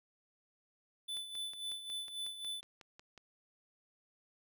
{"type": "tone with tremolo", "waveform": "square", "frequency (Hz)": 3499, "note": "A7", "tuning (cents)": -10, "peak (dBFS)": -38, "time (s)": [1.08, 2.61], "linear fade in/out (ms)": 10, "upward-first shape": "sine", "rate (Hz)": 3.7, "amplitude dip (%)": 65}
{"type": "click train", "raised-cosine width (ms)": 0.2, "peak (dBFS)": -36, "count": 12, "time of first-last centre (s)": [1.17, 3.177], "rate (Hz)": 5.48}
{"effects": []}